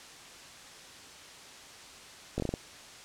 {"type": "slowing click train", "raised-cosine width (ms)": 2, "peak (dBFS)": -18, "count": 6, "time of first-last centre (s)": [2.38, 2.539], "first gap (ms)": 19, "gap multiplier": 1.26, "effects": ["white hiss -49 dBFS RMS until 3.04 s", "low-pass 7000 Hz 12 dB/octave"]}